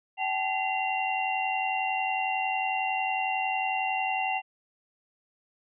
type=tone cluster; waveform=sine; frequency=766 / 857 / 2044 / 2762 Hz; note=G5 / A5 / C7 / F7; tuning=-40 / -46 / -41 / -20 cents; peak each=-29 / -33 / -37 / -31 dBFS; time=0.17-4.42 s; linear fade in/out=50 ms; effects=none